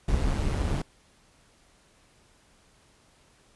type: noise with amplitude modulation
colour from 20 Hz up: brown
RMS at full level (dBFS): -24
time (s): 0.08-0.82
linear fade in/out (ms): 5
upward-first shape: sine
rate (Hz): 142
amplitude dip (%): 50
effects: pink hiss -61 dBFS RMS until 3.55 s + resampled to 24000 Hz